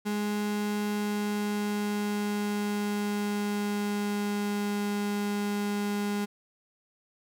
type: tone with pitch glide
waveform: 35% pulse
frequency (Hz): 207.9 to 204.9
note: G#3 to G#3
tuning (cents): +2 to -23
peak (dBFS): -26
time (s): 0.05-6.26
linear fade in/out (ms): 20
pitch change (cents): -25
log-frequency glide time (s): 0.59-4.88
effects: none